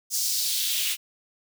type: noise with high-pass filter sweep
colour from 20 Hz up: white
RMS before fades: -26 dBFS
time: 0.1-0.97 s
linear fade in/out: 50 ms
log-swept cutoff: 5900 to 2600 Hz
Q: 2.3
effects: none